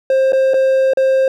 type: tone with dropouts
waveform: triangle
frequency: 530 Hz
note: C5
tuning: 22 cents sharp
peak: -8 dBFS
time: 0.1-1.28 s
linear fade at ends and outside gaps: 2 ms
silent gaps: 0.322-0.331 / 0.536-0.541 / 0.935-0.972 s
effects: none